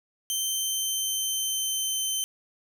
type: tone with pitch glide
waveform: 15% pulse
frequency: 3108 to 3088 Hz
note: G7 to G7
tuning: -16 to -27 cents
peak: -19 dBFS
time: 0.3-2.24 s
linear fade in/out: 0 ms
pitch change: -11 cents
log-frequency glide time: 0.5-2.03 s
effects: none